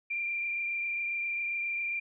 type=tone with frequency modulation; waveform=sine; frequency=2381 Hz; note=D7; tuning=23 cents sharp; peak=-30 dBFS; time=0.1-2 s; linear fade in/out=10 ms; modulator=27.4 Hz; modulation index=1.3; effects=none